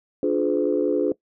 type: chord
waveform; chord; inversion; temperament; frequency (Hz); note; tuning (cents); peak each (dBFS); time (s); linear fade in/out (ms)
sine; D diminished seventh; none; just; 293.7 / 352.4 / 422.9 / 507.5; D4 / F4 / Ab4 / Cb5; 0 / +16 / +31 / +47; -23 / -24 / -23 / -25; 0.23-1.12; 2
effects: noise-tail reverb RT60 0.1 s tail -20 dB re dry + tanh soft clip ceiling -9 dBFS